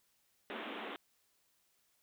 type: band-pass noise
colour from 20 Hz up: pink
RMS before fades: -44 dBFS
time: 0.5-0.96 s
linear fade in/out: 0 ms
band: 210 to 3600 Hz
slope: 96 dB/octave
effects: white hiss -75 dBFS RMS until 2.02 s